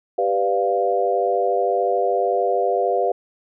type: chord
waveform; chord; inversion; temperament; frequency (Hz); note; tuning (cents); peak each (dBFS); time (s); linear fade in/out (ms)
sine; G dominant seventh; none; equal; 392 / 493.9 / 587.3 / 698.5; G4 / B4 / D5 / F5; 0 / 0 / 0 / 0; -23 / -22 / -25 / -21; 0.18-3.12; 5
effects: none